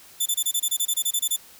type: tone bursts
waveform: 10% pulse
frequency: 3520 Hz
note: A7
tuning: in tune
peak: -13 dBFS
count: 14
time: 0.2-1.365 s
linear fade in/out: 10 ms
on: 60 ms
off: 25 ms
effects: white hiss -49 dBFS RMS until 1.59 s